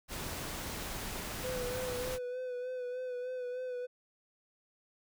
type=noise; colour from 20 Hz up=pink; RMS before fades=-40 dBFS; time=0.08-2.19 s; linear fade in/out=50 ms
type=tone with vibrato; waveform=triangle; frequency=501 Hz; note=B4; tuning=25 cents sharp; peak=-34 dBFS; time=1.43-3.87 s; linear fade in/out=20 ms; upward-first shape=sine; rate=3.3 Hz; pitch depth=33 cents each way
effects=none